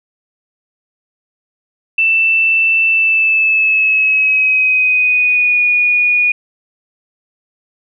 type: tone with pitch glide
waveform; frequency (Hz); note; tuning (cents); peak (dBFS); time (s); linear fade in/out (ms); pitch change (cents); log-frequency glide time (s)
sine; 2661 to 2454; E7 to D#7; +16 to -25; -9; 1.98-6.32; 5; -141; 2.89-5.61
effects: none